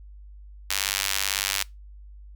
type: tone with high-pass filter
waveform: sawtooth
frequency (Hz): 98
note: G2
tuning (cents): 0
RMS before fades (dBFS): -27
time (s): 0.7-1.63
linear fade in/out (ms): 0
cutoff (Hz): 2600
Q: 0.65
effects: noise-tail reverb RT60 0.2 s tail -23 dB re dry + added 50 Hz sine -42 dBFS peak until 2.35 s